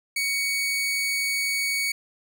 sawtooth tone, 2238 Hz, C#7, 16 cents sharp, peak -20 dBFS, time 0.16-1.92 s, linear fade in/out 5 ms, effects none

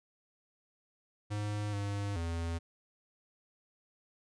square tone with pitch steps, 104.3 / 101.1 / 83.7 Hz, G#2 / G#2 / E2, +8 / -46 / +27 cents, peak -34 dBFS, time 1.3-2.59 s, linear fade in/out 20 ms, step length 430 ms, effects resampled to 22050 Hz

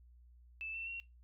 sine tone with pitch steps, 2634 / 2685 / 2736 Hz, E7 / E7 / F7, -2 / +31 / -36 cents, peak -40 dBFS, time 0.61-1 s, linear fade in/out 0 ms, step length 130 ms, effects noise-tail reverb RT60 0.2 s tail -19 dB re dry + added 60 Hz sine -58 dBFS peak until 1.23 s

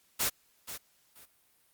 white noise with echo, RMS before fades -29 dBFS, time 0.19-0.3 s, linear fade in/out 20 ms, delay 480 ms, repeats 2, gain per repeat -12 dB, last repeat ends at 1.26 s, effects white hiss -68 dBFS RMS until 1.73 s + Opus 48 kbps

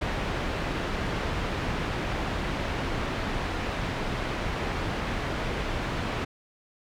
pink low-pass noise, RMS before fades -30 dBFS, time 0.01-6.25 s, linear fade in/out 10 ms, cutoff 2800 Hz, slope 12 dB/octave, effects none

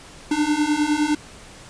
square beating tone pair, 293.7 / 303.5 Hz, D4 / D#4, 0 / -43 cents, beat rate 9.8 Hz, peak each -23 / -21 dBFS, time 0.31-1.15 s, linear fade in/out 5 ms, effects pink hiss -43 dBFS RMS until 1.69 s + resampled to 22050 Hz

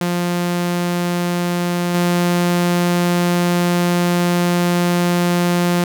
sawtooth tone with level steps, 175.3 Hz, F3, 7 cents sharp, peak -13 / -10 dBFS, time 0.01-5.84 s, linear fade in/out 2 ms, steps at 1.94 s, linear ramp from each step 5 ms, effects none

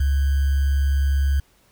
sine tone with sample-and-hold, 69.3 Hz, C#2, in tune, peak -16 dBFS, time 0-1.4 s, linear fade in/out 5 ms, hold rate 1575 Hz, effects pink hiss -59 dBFS RMS until 1.71 s

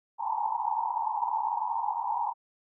white band-pass noise, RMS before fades -30 dBFS, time 0.18-2.34 s, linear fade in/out 50 ms, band 830 to 950 Hz, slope 96 dB/octave, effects none

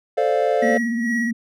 triangle chord, D minor seventh, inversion second, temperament equal, 440 / 523.3 / 587.3 / 698.5 Hz, A4 / C5 / D5 / F5, 0 / 0 / 0 / 0 cents, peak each -20 dBFS, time 0.17-0.78 s, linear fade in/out 10 ms
triangle tone with tremolo, 1916 Hz, A#6, 47 cents sharp, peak -20 dBFS, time 0.62-1.31 s, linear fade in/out 5 ms, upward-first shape sine, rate 2.3 Hz, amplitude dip 70%
sine tone with vibrato, 233.1 Hz, A#3, in tune, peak -20 dBFS, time 0.62-1.33 s, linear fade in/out 10 ms, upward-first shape sine, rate 17 Hz, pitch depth 64 cents each way
effects none

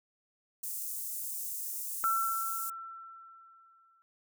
white high-pass noise, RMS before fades -38 dBFS, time 0.63-2.7 s, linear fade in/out 5 ms, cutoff 7200 Hz, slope 24 dB/octave
sine tone with exponential decay, 1342 Hz, E6, 31 cents sharp, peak -25 dBFS, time 2.04-4.02 s, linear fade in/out 0 ms, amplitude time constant 430 ms
effects none

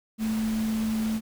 sine tone in noise, 220 Hz, A3, in tune, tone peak -24 dBFS, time 0.18-1.21 s, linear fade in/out 50 ms, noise pink, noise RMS -39 dBFS, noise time 0.18-1.21 s, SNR +12 dB, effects none

